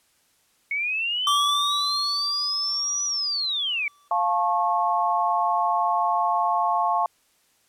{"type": "linear two-way sweep", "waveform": "sine", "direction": "up then down", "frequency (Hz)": [2197, 5920, 2220], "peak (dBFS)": -23, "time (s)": [0.71, 3.88], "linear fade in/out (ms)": 2, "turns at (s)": 3.04}
{"type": "tone with exponential decay", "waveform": "square", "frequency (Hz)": 1160, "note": "D6", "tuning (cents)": -22, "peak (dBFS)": -19, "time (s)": [1.27, 4.08], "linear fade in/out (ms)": 2, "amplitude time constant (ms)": 610}
{"type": "chord", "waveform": "sine", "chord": "F augmented", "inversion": "none", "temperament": "just", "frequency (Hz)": [698.5, 873.1, 1091.3], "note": ["F5", "A5", "C#6"], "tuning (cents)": [0, -14, -27], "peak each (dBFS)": -24, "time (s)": [4.11, 7.06], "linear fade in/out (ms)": 2}
{"effects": ["white hiss -64 dBFS RMS until 7.68 s", "low-pass 12000 Hz 12 dB/octave"]}